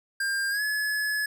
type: tone with pitch glide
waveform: square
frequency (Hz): 1600 to 1705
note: G6 to G#6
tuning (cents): +35 to +45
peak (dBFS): -26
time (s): 0.2-1.26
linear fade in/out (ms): 5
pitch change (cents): +110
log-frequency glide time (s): 0.5-0.62
effects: none